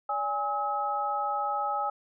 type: tone cluster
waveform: sine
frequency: 579 / 823 / 1283 Hz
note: D5 / G#5 / E6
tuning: -25 / -16 / -47 cents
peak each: -37 / -29 / -31 dBFS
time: 0.09-1.9 s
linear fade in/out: 5 ms
effects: none